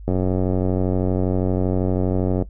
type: click train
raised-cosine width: 2 ms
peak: -8 dBFS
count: 218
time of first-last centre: 0.08-2.423 s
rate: 92.6 Hz
effects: noise-tail reverb RT60 0.1 s tail -17 dB re dry + added 50 Hz sine -34 dBFS peak until 2.49 s